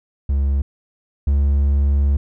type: tone pair in turn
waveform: triangle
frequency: 69.3 / 70.39 Hz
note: C#2 / C#2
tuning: 0 / +27 cents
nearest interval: unison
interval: 27 cents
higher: second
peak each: -13 / -11 dBFS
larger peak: second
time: 0.29-0.62 / 1.27-2.17 s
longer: second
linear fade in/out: 5 ms
effects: none